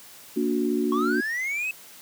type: chord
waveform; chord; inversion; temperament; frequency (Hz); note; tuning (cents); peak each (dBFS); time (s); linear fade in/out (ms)
sine; Bb augmented; none; just; 233.1 / 291.4 / 364.2; Bb3 / D4 / F#4; 0 / -13 / -27; -26; 0.36-1.21; 10
type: linear sweep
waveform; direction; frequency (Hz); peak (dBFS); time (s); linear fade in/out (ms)
triangle; up; 1080 to 2620; -24; 0.92-1.71; 2
effects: white hiss -47 dBFS RMS until 2.01 s + high-pass 100 Hz 12 dB/octave